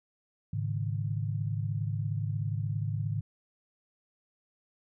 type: chord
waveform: sine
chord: Ab suspended fourth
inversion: none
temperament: equal with one note detuned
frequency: 105.89 / 138.59 / 155.56 Hz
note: Ab2 / Db3 / Eb3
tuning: +34 / 0 / 0 cents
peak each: -31 / -35 / -36 dBFS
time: 0.53-3.21 s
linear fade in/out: 5 ms
effects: none